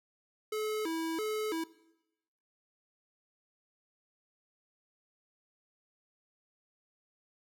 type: tone with vibrato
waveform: square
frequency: 374.4 Hz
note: F#4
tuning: 20 cents sharp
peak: -33 dBFS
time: 0.52-1.64 s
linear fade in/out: 5 ms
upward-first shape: square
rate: 1.5 Hz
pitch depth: 240 cents each way
effects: noise-tail reverb RT60 0.9 s tail -19 dB re dry